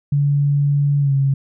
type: tone with pitch glide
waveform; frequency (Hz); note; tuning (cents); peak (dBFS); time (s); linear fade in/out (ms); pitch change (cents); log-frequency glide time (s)
sine; 143.1 to 137.19; D3 to C#3; -45 to -18; -13; 0.12-1.34; 5; -73; 1-1.13
effects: none